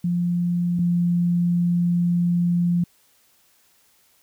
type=tone pair in turn; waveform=sine; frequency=174.61 / 173.94 Hz; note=F3 / F3; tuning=0 / -7 cents; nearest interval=unison; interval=7 cents; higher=first; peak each=-19 / -17 dBFS; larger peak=second; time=0.04-0.79 / 0.79-2.84 s; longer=second; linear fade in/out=5 ms; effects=white hiss -60 dBFS RMS until 4.22 s